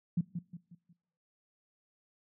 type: tone with echo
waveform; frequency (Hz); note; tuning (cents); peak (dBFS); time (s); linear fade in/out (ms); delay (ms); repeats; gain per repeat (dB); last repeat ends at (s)
sine; 172.8; F3; -18; -25; 0.17-0.21; 5; 180; 4; -8; 0.93
effects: noise-tail reverb RT60 0.9 s tail -23 dB re dry + high-pass 100 Hz 12 dB/octave